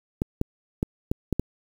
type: clicks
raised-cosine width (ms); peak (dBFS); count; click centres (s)
3; -10; 6; 0.219 / 0.414 / 0.829 / 1.115 / 1.327 / 1.396
effects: 7-bit